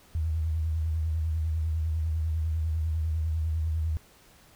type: tone with vibrato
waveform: sine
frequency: 79.7 Hz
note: D#2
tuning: 42 cents sharp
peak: -25 dBFS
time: 0.15-3.97 s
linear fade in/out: 0 ms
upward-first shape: sine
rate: 10 Hz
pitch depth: 55 cents each way
effects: pink hiss -57 dBFS RMS until 4.55 s